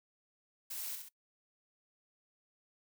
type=noise with echo; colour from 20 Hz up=blue; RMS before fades=-42 dBFS; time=0.7-0.96 s; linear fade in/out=10 ms; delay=65 ms; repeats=2; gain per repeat=-5 dB; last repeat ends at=1.09 s; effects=noise-tail reverb RT60 0.1 s tail -20 dB re dry